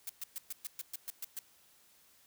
blue noise bursts, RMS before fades -40 dBFS, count 10, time 0.07-1.39 s, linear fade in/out 2 ms, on 24 ms, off 120 ms, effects white hiss -65 dBFS RMS until 2.26 s

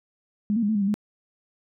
sine tone with pitch steps, 207.5 / 233.5 / 204.6 / 219.4 / 203.6 / 195.6 / 208.5 Hz, G#3 / A#3 / G#3 / A3 / G#3 / G3 / G#3, -1 / +3 / -26 / -5 / -34 / -4 / +7 cents, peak -20 dBFS, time 0.5-0.941 s, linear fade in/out 0 ms, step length 63 ms, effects none

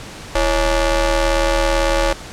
sawtooth ring-modulated tone, 296 Hz, D4, 14 cents sharp, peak -7 dBFS, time 0.35-2.13 s, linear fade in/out 5 ms, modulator 257 Hz, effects pink hiss -34 dBFS RMS until 2.32 s + low-pass 8000 Hz 12 dB/octave

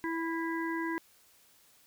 harmonic tone with a mistuned harmonic, 329.6 Hz, E4, in tune, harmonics 1 / 3 / 5 / 6, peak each -33 / -38 / -40 / -41 dBFS, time 0.04-0.98 s, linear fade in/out 0 ms, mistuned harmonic 5, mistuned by -15 cents, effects white hiss -63 dBFS RMS until 1.86 s

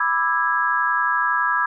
sine chord, E dominant seventh, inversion second, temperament just, 988.9 / 1186.7 / 1318.5 / 1648.1 Hz, B5 / D6 / E6 / G#6, +2 / +18 / 0 / -14 cents, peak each -23 / -25 / -24 / -21 dBFS, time 0-1.66 s, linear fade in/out 5 ms, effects none

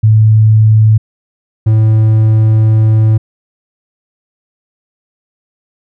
sine / triangle tone pair in turn, 109 / 109.58 Hz, A2 / A2, -16 / -7 cents, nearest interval unison, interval 9 cents, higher second, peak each -3 dBFS, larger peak neither, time 0.03-0.98 / 1.66-3.18 s, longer second, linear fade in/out 10 ms, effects none

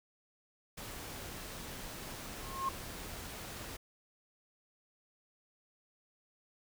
pink noise, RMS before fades -45 dBFS, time 0.77-3.77 s, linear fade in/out 10 ms
sine tone with exponential growth, 1074 Hz, C6, 45 cents sharp, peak -29 dBFS, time 2.3-2.69 s, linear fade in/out 5 ms, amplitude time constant 84 ms
effects none

